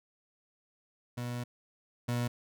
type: tone pair in turn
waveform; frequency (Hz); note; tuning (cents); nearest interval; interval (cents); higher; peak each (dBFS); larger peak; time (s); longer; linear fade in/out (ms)
30% pulse; 121.7 / 120.72; B2 / B2; -25 / -39; unison; 14; first; -32 / -27; second; 1.17-1.44 / 2.08-2.28; first; 10
effects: none